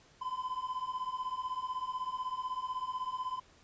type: beating tone pair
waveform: triangle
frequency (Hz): 1007 / 1023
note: B5 / C6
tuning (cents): +33 / -39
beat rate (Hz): 16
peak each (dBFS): -37 / -35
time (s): 0.21-3.4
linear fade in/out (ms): 10
effects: pink hiss -62 dBFS RMS until 3.63 s + resampled to 16000 Hz